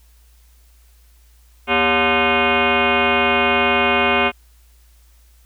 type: tone with frequency modulation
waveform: sine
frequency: 881 Hz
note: A5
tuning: 2 cents sharp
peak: -13 dBFS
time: 1.67-4.32 s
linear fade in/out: 50 ms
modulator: 320 Hz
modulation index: 6.1
effects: added 58 Hz sine -48 dBFS peak until 5.45 s + white hiss -58 dBFS RMS until 5.45 s